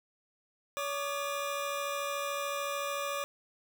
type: tone pair together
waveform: 25% pulse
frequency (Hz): 566 / 1205.6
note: C#5 / D6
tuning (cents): +36 / +45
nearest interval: octave + minor second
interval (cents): 1309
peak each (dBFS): -31 / -33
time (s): 0.77-3.24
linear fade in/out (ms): 0
effects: none